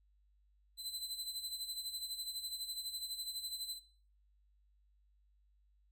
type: tone with tremolo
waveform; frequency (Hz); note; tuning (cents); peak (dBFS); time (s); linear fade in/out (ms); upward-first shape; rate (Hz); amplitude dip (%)
sawtooth; 4038; B7; +38; -35; 0.77-3.8; 50; sine; 12; 65
effects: noise-tail reverb RT60 0.5 s tail -20 dB re dry + added 50 Hz sine -68 dBFS peak until 5.91 s